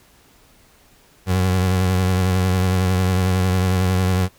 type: tone with vibrato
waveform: 30% pulse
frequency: 92.5 Hz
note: F#2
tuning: in tune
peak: -13 dBFS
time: 1.26-4.29 s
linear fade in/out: 50 ms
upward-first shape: triangle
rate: 11 Hz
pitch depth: 49 cents each way
effects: pink hiss -53 dBFS RMS until 4.38 s